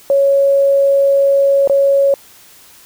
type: tone with dropouts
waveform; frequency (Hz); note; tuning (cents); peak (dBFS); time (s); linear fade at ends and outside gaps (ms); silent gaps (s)
sine; 554.4; C#5; 0; -8; 0.1-2.14; 1; 1.675-1.697
effects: white hiss -43 dBFS RMS until 2.85 s